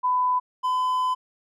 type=tone pair in turn; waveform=sine / triangle; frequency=1001 / 1012.6 Hz; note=B5 / B5; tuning=+23 / +43 cents; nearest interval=unison; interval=20 cents; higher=second; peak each=-19 dBFS; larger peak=neither; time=0.03-0.4 / 0.63-1.15 s; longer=second; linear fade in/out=20 ms; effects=none